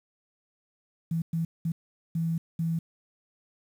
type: tone bursts at uneven times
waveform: sine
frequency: 164.81 Hz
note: E3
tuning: in tune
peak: -25 dBFS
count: 5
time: 1.11-1.22 / 1.33-1.45 / 1.65-1.72 / 2.15-2.38 / 2.59-2.79 s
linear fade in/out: 5 ms
effects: 9-bit